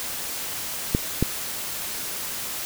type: clicks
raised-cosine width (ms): 3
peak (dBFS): -6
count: 2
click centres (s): 0.949 / 1.226
effects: white hiss -31 dBFS RMS until 2.65 s